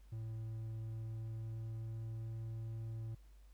triangle tone with pitch glide, 111.4 to 112.37 Hz, A2 to A2, +22 to +37 cents, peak -39 dBFS, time 0.12-3.15 s, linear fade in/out 5 ms, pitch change +15 cents, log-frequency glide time 0.81-2.23 s, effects added 50 Hz sine -57 dBFS peak until 3.53 s + pink hiss -74 dBFS RMS until 3.53 s

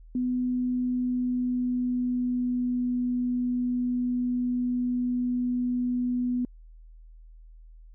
sine tone with pitch glide, 250 to 247 Hz, B3 to B3, +21 to 0 cents, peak -24 dBFS, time 0.15-6.45 s, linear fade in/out 2 ms, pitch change -21 cents, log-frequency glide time 0.42-2.94 s, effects added 40 Hz sine -46 dBFS peak until 7.94 s

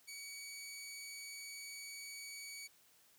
15% pulse tone, 2260 Hz, C#7, 33 cents sharp, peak -40 dBFS, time 0.07-2.68 s, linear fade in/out 20 ms, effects white hiss -68 dBFS RMS until 3.18 s + high-pass 80 Hz 12 dB/octave

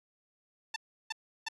10% pulse tone bursts, 890 Hz, A5, 20 cents sharp, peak -25 dBFS, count 3, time 0.74-1.486 s, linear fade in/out 5 ms, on 22 ms, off 340 ms, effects resampled to 24000 Hz

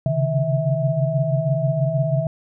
sine tone cluster, 133.8 / 140 / 156.4 / 650 Hz, C3 / C#3 / D#3 / E5, +39 / +18 / +9 / -24 cents, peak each -23 dBFS, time 0.06-2.27 s, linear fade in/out 2 ms, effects none

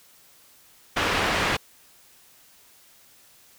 white low-pass noise, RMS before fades -24 dBFS, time 0.96-1.57 s, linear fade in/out 10 ms, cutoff 2300 Hz, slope 12 dB/octave, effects white hiss -55 dBFS RMS until 3.58 s

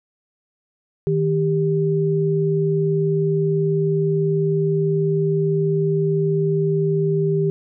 sine tone pair together, 156.9 / 395.4 Hz, D#3 / G4, +15 / +15 cents, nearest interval octave + major third, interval 1600 cents, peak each -19 dBFS, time 1.07-7.5 s, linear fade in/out 0 ms, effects none

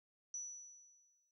sine tone with exponential decay, 5920 Hz, F#8, in tune, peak -40 dBFS, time 0.34-1.31 s, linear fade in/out 2 ms, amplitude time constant 210 ms, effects none

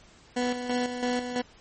20% pulse tone with tremolo, 246.9 Hz, B3, in tune, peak -20 dBFS, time 0.36-1.42 s, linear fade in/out 10 ms, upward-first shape square, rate 3 Hz, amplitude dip 55%, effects pink hiss -55 dBFS RMS until 1.6 s + MP3 32 kbps

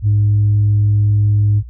sine tone, 103.83 Hz, G#2, in tune, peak -8 dBFS, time 0.02-1.63 s, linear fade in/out 50 ms, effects tanh soft clip ceiling -7 dBFS + added 60 Hz sine -30 dBFS peak until 1.69 s

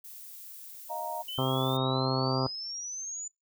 violet noise, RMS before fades -46 dBFS, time 0.04-1.77 s, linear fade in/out 5 ms
sine chord, Eb suspended second, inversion none, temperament equal, 622.3 / 698.5 / 932.3 Hz, Eb5 / F5 / Bb5, 0 / 0 / 0 cents, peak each -39 / -38 / -35 dBFS, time 0.89-1.23 s, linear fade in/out 20 ms
sine exponential sweep, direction up, 2974 to 7040 Hz, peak -35 dBFS, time 1.28-3.28 s, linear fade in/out 5 ms
harmonic tone, 131.2 Hz, C3, 5 cents sharp, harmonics 1 / 2 / 3 / 4 / 5 / 6 / 7 / 8 / 9 / 10, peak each -30 / -33 / -35 / -36 / -37 / -38 / -38 / -39 / -40 / -40 dBFS, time 1.38-2.47 s, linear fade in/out 2 ms
effects noise-tail reverb RT60 0.2 s tail -25 dB re dry

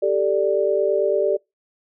sine chord, G suspended second, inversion none, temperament just, 392 / 441 / 588 Hz, G4 / A4 / D5, 0 / +4 / +2 cents, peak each -21 / -22 / -20 dBFS, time 0.02-1.37 s, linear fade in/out 10 ms, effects noise-tail reverb RT60 0.2 s tail -25 dB re dry

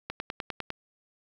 click train, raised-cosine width 0.3 ms, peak -17 dBFS, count 7, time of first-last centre 0.1-0.704 s, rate 9.94 Hz, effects 8-bit

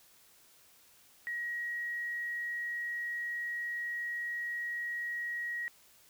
sine tone, 1900 Hz, A#6, 33 cents sharp, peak -34 dBFS, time 1.27-5.68 s, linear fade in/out 0 ms, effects white hiss -62 dBFS RMS until 6.09 s

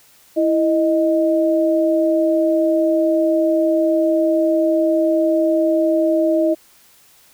sine tone pair together, 329.2 / 622.3 Hz, E4 / D#5, -2 / 0 cents, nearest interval major seventh, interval 1102 cents, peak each -16 dBFS, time 0.36-6.55 s, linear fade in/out 20 ms, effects white hiss -51 dBFS RMS until 7.33 s

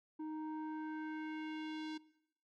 square tone with low-pass filter sweep, 311.1 Hz, D#4, in tune, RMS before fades -44 dBFS, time 0.19-1.98 s, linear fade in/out 10 ms, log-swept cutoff 670 to 4400 Hz, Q 1.8, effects noise-tail reverb RT60 0.8 s tail -20 dB re dry

